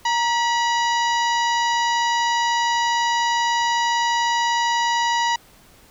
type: harmonic tone with a mistuned harmonic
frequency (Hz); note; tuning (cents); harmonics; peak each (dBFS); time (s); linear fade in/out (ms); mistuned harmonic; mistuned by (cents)
971; B5; -30; 1 / 2 / 3 / 4 / 5 / 6 / 7; -19 / -25 / -29 / -31 / -33 / -35 / -36; 0.05-5.36; 5; 1; -63
effects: pink hiss -51 dBFS RMS until 5.9 s